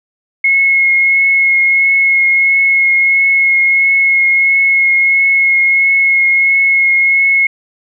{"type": "tone with vibrato", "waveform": "sine", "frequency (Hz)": 2170, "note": "C#7", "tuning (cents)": -37, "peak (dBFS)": -7, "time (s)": [0.44, 7.47], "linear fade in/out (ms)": 5, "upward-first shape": "triangle", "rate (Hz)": 1.5, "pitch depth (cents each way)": 15, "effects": []}